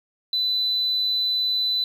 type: tone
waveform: sine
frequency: 3999 Hz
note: B7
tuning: 21 cents sharp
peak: -19 dBFS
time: 0.33-1.84 s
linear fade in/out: 2 ms
effects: tanh soft clip ceiling -16 dBFS + 9-bit